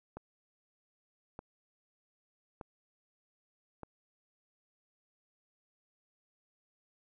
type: click train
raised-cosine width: 1 ms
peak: -29 dBFS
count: 4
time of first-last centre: 0.17-3.833 s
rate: 0.819 Hz
effects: none